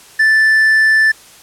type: tone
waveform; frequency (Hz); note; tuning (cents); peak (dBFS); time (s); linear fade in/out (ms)
triangle; 1760; A6; 0; -6; 0.19-1.12; 10
effects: white hiss -41 dBFS RMS until 1.42 s + low-pass 11000 Hz 12 dB/octave